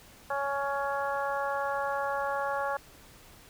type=harmonic tone; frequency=279.1 Hz; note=C#4; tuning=12 cents sharp; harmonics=2 / 3 / 4 / 5 / 6; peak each=-33 / -33 / -35 / -37 / -39 dBFS; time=0.3-2.77 s; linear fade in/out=5 ms; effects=pink hiss -54 dBFS RMS until 3.49 s